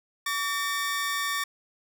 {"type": "tone pair together", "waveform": "sawtooth", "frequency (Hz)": [1144, 1816], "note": ["D6", "A#6"], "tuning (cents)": [-46, -46], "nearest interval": "minor sixth", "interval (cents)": 800, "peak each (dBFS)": -26, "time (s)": [0.26, 1.44], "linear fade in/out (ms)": 5, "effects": []}